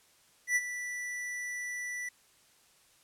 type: tone with ADSR envelope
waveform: square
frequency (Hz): 1969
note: B6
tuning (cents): -6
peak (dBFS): -24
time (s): 0.47-2.09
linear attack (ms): 89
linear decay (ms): 40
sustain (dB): -12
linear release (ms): 5
effects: white hiss -64 dBFS RMS until 3.03 s + low-pass 11000 Hz 12 dB/octave